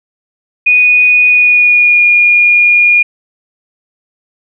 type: tone with pitch glide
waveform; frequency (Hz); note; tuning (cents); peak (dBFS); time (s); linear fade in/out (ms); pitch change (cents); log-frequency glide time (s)
sine; 2474 to 2430; D#7 to D#7; -10 to -42; -4; 0.66-3.03; 10; -32; 1.26-2.03
effects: none